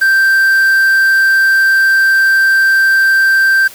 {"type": "tone with quantisation", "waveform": "triangle", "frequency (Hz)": 1568, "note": "G6", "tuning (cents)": 0, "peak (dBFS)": -5, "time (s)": [0.01, 3.68], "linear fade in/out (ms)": 10, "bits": 5, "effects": ["white hiss -35 dBFS RMS until 3.74 s"]}